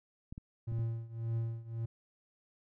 clicks, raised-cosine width 5 ms, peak -31 dBFS, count 4, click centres 0.325 / 0.379 / 0.72 / 0.79 s
triangle tone with tremolo, 114.6 Hz, A#2, 29 cents flat, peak -28 dBFS, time 0.67-1.86 s, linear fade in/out 10 ms, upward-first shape triangle, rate 1.8 Hz, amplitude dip 90%
effects none

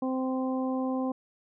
harmonic tone, 259.8 Hz, C4, 12 cents flat, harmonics 1 / 2 / 3 / 4, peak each -28 / -34 / -38 / -40 dBFS, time 0.02-1.12 s, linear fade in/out 5 ms, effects none

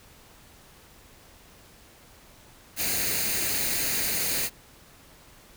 white noise with comb filter, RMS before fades -27 dBFS, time 2.76-4.5 s, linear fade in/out 50 ms, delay 0.45 ms, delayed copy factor +0.55, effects pink hiss -53 dBFS RMS until 5.56 s

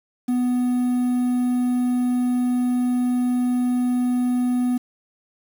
triangle tone with quantisation, 247.8 Hz, B3, 6 cents sharp, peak -16 dBFS, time 0.28-4.78 s, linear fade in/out 10 ms, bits 7, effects none

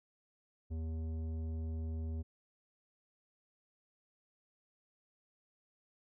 sine tone with tanh clipping, 80.3 Hz, E2, 45 cents flat, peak -38 dBFS, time 0.7-2.23 s, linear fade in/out 20 ms, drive 12 dB, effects none

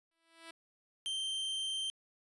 5% pulse tone with exponential growth, 329.6 Hz, E4, in tune, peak -34 dBFS, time 0.11-0.51 s, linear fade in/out 5 ms, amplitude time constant 85 ms
45% pulse tone, 3136 Hz, G7, in tune, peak -34 dBFS, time 1.06-1.9 s, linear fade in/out 0 ms
effects resampled to 24000 Hz

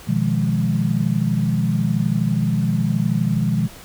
sine chord, F half-diminished seventh, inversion second, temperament equal, 123.47 / 155.56 / 174.61 / 207.7 Hz, Cb3 / Eb3 / F3 / Ab3, 0 / 0 / 0 / 0 cents, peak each -22 dBFS, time 0.07-3.68 s, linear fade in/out 20 ms, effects pink hiss -41 dBFS RMS until 3.84 s

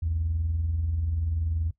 sine tone pair together, 61.74 / 82.41 Hz, B1 / E2, 0 / 0 cents, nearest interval perfect fourth, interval 500 cents, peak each -34 / -24 dBFS, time 0.02-1.71 s, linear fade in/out 10 ms, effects noise-tail reverb RT60 0.1 s tail -18 dB re dry + tanh soft clip ceiling -19 dBFS

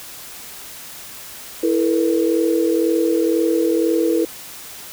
sine chord, E suspended fourth, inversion none, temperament equal with one note detuned, 329.6 / 440 / 482 Hz, E4 / A4 / B4, 0 / 0 / -42 cents, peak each -17 / -21 / -20 dBFS, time 1.63-4.25 s, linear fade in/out 5 ms, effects white hiss -36 dBFS RMS until 4.92 s

